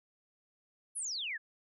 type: exponential sweep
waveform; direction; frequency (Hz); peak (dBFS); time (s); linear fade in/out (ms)
sine; down; 11175 to 1629; -35; 0.95-1.38; 20
effects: none